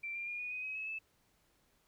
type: tone with pitch steps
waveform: sine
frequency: 2349 / 2386 / 2423 / 2462 / 2500 / 2540 / 2579 / 2620 Hz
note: D7 / D7 / D#7 / D#7 / D#7 / D#7 / E7 / E7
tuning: 0 / +27 / -47 / -19 / +8 / +35 / -39 / -11 cents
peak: -38 dBFS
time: 0.03-0.99 s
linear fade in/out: 10 ms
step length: 120 ms
effects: pink hiss -73 dBFS RMS until 1.87 s